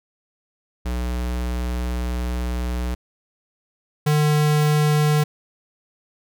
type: tone pair in turn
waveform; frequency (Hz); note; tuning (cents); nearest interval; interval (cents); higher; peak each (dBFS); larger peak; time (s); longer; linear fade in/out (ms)
square; 61 / 150.29; B1 / D3; -21 / +40; octave + major third; 1561; second; -23 / -16; second; 0.85-2.95 / 4.06-5.24; first; 10
effects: none